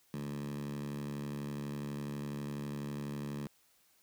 10% pulse tone with high-pass filter, 72.1 Hz, D2, 31 cents flat, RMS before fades -40 dBFS, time 0.14-3.47 s, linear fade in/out 0 ms, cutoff 170 Hz, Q 6.7, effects white hiss -69 dBFS RMS until 4.02 s

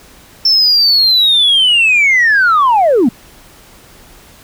sine linear sweep, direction down, 5380 to 207.7 Hz, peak -5 dBFS, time 0.45-3.09 s, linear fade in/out 5 ms, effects tanh soft clip ceiling -4 dBFS + pink hiss -41 dBFS RMS until 4.43 s

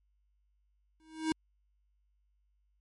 square tone with exponential growth, 317.2 Hz, D#4, 33 cents sharp, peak -26 dBFS, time 1-1.32 s, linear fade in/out 0 ms, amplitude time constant 68 ms, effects added 50 Hz sine -70 dBFS peak until 2.8 s + MP3 48 kbps

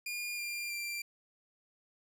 sawtooth tone with pitch steps, 2421 / 2393 / 2366 Hz, D#7 / D7 / D7, -48 / +32 / +12 cents, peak -33 dBFS, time 0.06-1.02 s, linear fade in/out 5 ms, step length 320 ms, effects none

